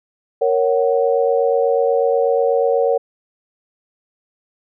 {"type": "chord", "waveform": "sine", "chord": "F# major", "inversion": "first", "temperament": "equal with one note detuned", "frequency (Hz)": [466.2, 554.4, 746.9], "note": ["A#4", "C#5", "F#5"], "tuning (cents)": [0, 0, 16], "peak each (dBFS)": [-16, -17, -22], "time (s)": [0.41, 2.98], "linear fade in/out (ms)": 10, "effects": []}